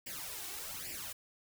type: noise with flanger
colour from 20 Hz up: white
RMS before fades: -43 dBFS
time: 0.06-1.13 s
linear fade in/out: 10 ms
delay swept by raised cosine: 0.39 to 2.69 ms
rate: 1.2 Hz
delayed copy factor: +0.8
effects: none